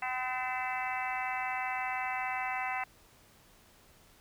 harmonic tone with a mistuned harmonic, 254.7 Hz, C4, 46 cents flat, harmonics 3 / 4 / 5 / 6 / 7 / 8 / 9 / 10, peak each -36 / -40 / -44 / -43 / -46 / -38 / -46 / -41 dBFS, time 0.02-2.84 s, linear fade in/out 5 ms, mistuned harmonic 10, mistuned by +66 cents, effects pink hiss -61 dBFS RMS until 4.2 s

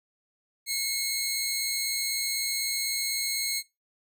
15% pulse tone pair together, 2176 / 4108 Hz, C#7 / C8, -33 / -33 cents, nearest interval major seventh, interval 1100 cents, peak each -24 dBFS, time 0.66-3.63 s, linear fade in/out 50 ms, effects noise-tail reverb RT60 0.2 s tail -19 dB re dry

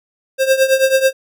square tone with tremolo, 531 Hz, C5, 25 cents sharp, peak -8 dBFS, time 0.38-1.13 s, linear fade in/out 50 ms, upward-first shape triangle, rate 9.2 Hz, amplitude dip 85%, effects none

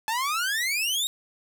sawtooth exponential sweep, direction up, 859 to 3818 Hz, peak -21 dBFS, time 0.08-1.07 s, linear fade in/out 0 ms, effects 10-bit

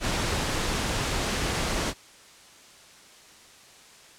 pink noise with amplitude modulation, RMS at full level -26 dBFS, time 0-1.94 s, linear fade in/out 50 ms, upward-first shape sine, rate 256 Hz, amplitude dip 25%, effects white hiss -51 dBFS RMS until 4.18 s + low-pass 8000 Hz 12 dB/octave

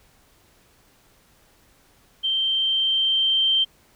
sine tone with level ramp, 3136 Hz, G7, in tune, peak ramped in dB -20 to -16 dBFS, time 2.23-3.65 s, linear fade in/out 20 ms, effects pink hiss -58 dBFS RMS until 3.95 s

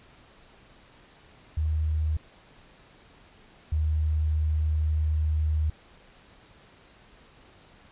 sine tone pair in turn, 77.78 / 77.34 Hz, D#2 / D#2, 0 / -10 cents, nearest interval unison, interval 10 cents, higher first, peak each -23 / -22 dBFS, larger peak second, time 1.57-2.17 / 3.72-5.7 s, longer second, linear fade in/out 5 ms, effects pink hiss -55 dBFS RMS until 7.91 s + resampled to 8000 Hz

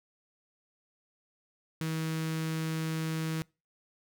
sawtooth tone with notch filter, 160 Hz, D#3, 49 cents sharp, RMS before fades -33 dBFS, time 1.81-3.42 s, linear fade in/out 0 ms, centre 710 Hz, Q 1.1, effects noise-tail reverb RT60 0.3 s tail -25 dB re dry

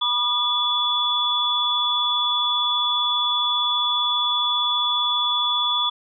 sine tone cluster, 975 / 1213 / 3436 Hz, B5 / D#6 / A7, -23 / -44 / -42 cents, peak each -27 / -26 / -20 dBFS, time 0.01-5.9 s, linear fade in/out 10 ms, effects none

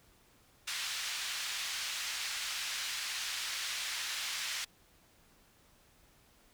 white band-pass noise, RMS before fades -38 dBFS, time 0.67-4.65 s, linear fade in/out 10 ms, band 1600 to 4900 Hz, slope 12 dB/octave, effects pink hiss -65 dBFS RMS until 6.53 s

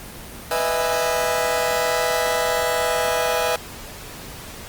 sawtooth chord, E major seventh, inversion second, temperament just, 494.4 / 618.1 / 659.3 / 824.1 Hz, B4 / D#5 / E5 / G#5, +2 / -12 / 0 / -14 cents, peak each -20 / -22 / -20 / -22 dBFS, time 0.51-3.56 s, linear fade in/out 2 ms, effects pink hiss -37 dBFS RMS until 4.68 s + Opus 24 kbps

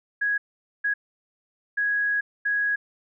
sine tone bursts at uneven times, 1661.2 Hz, G#6, in tune, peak -21 dBFS, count 4, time 0.21-0.38 / 0.84-0.94 / 1.77-2.21 / 2.45-2.76 s, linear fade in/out 10 ms, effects none

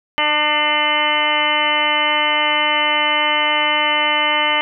harmonic tone, 299.7 Hz, D4, 35 cents sharp, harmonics 1 / 2 / 3 / 4 / 5 / 6 / 7 / 8 / 9 / 10, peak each -31 / -25 / -21 / -23 / -30 / -26 / -19 / -29 / -28 / -20 dBFS, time 0.18-4.61 s, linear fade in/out 0 ms, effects none

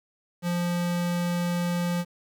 square tone, 174.61 Hz, F3, in tune, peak -25 dBFS, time 0.42-2.05 s, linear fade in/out 50 ms, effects 9-bit

